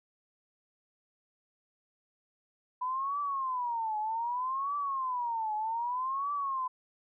sine tone with vibrato, 992 Hz, B5, 7 cents sharp, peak -30 dBFS, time 2.81-6.68 s, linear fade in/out 10 ms, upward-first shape triangle, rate 0.64 Hz, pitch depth 280 cents each way, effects none

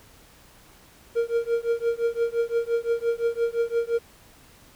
triangle tone with tremolo, 466.2 Hz, A#4, in tune, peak -16 dBFS, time 1.15-3.99 s, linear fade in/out 20 ms, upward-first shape triangle, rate 5.8 Hz, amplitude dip 100%, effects pink hiss -53 dBFS RMS until 4.75 s

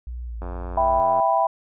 sine tone with pitch glide, 60.4 to 56.36 Hz, B1 to A1, -38 to +42 cents, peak -29 dBFS, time 0.07-1 s, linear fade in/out 0 ms, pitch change -120 cents, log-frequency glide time 0.25-0.38 s
click train, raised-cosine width 1 ms, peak -21 dBFS, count 70, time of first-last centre 0.42-1.199 s, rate 88.6 Hz
sine chord, E minor, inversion none, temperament equal, 659.3 / 784 / 987.8 Hz, E5 / G5 / B5, 0 / 0 / 0 cents, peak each -21 dBFS, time 0.77-1.47 s, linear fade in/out 5 ms
effects none

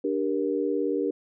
sine chord, G minor, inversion second, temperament just, 294 / 392 / 470.4 Hz, D4 / G4 / Bb4, +2 / 0 / +16 cents, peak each -28 dBFS, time 0.04-1.11 s, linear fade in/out 5 ms, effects none

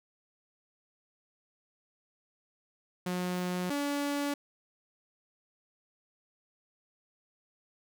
sawtooth tone pair in turn, 180.3 / 286.2 Hz, F#3 / D4, -45 / -45 cents, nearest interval minor sixth, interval 800 cents, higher second, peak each -27 / -26 dBFS, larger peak second, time 3.06-3.7 / 3.7-4.34 s, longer neither, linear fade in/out 5 ms, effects none

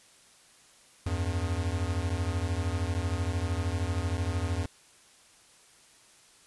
square beating tone pair, 83.3 / 96.3 Hz, E2 / G2, +19 / -30 cents, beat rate 13 Hz, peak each -31 / -32 dBFS, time 1.06-4.66 s, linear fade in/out 5 ms, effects white hiss -58 dBFS RMS until 6.46 s + resampled to 24000 Hz

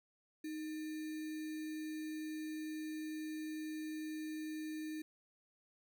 sine tone with sample-and-hold, 311.1 Hz, D#4, in tune, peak -40 dBFS, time 0.44-5.02 s, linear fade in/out 5 ms, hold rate 2100 Hz, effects none

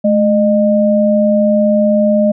sine tone pair together, 214.1 / 610.3 Hz, A3 / D#5, -47 / -34 cents, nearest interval octave + tritone, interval 1813 cents, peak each -11 dBFS, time 0.04-2.32 s, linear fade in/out 10 ms, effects none

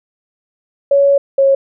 sine tone pair in turn, 560 / 545.9 Hz, C#5 / C#5, +18 / -27 cents, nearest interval unison, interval 45 cents, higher first, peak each -7 dBFS, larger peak neither, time 0.91-1.18 / 1.38-1.55 s, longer first, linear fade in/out 5 ms, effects none

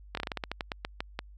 slowing click train, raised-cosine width 0.3 ms, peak -16 dBFS, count 14, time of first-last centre 0.15-1.191 s, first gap 23 ms, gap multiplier 1.19, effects added 50 Hz sine -48 dBFS peak until 1.37 s

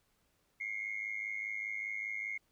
sine tone with amplitude modulation, 2144 Hz, C7, 42 cents sharp, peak -32 dBFS, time 0.6-2.38 s, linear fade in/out 10 ms, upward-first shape sine, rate 105 Hz, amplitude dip 80%, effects tanh soft clip ceiling -29 dBFS + pink hiss -75 dBFS RMS until 2.51 s

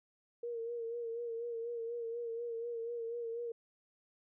sine tone with vibrato, 466.2 Hz, A#4, in tune, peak -37 dBFS, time 0.43-3.52 s, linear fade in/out 5 ms, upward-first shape sine, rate 4.1 Hz, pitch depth 43 cents each way, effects none

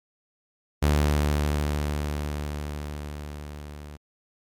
sawtooth tone with level ramp, 73.9 Hz, D2, 11 cents sharp, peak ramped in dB -14 to -35 dBFS, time 0.82-3.97 s, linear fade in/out 10 ms, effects MP3 96 kbps

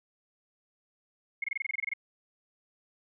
sine tone bursts, 2160 Hz, C#7, 45 cents flat, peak -28 dBFS, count 12, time 1.42-1.936 s, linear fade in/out 5 ms, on 21 ms, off 24 ms, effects none

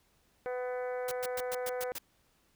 harmonic tone, 250 Hz, B3, 21 cents sharp, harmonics 2 / 3 / 4 / 5 / 6 / 7 / 8 / 9, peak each -34 / -42 / -50 / -51 / -47 / -53 / -53 / -55 dBFS, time 0.46-1.92 s, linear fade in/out 0 ms
white noise bursts, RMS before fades -39 dBFS, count 7, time 1.08-1.985 s, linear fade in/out 5 ms, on 35 ms, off 110 ms
effects pink hiss -70 dBFS RMS until 2.55 s

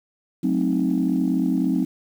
sine chord, F# diminished seventh, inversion none, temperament equal with one note detuned, 185 / 218 / 261.6 / 311.1 Hz, F#3 / A3 / C4 / Eb4, 0 / -16 / 0 / 0 cents, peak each -23 / -27 / -21 / -24 dBFS, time 0.43-1.85 s, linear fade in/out 10 ms, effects tanh soft clip ceiling -11 dBFS + 8-bit

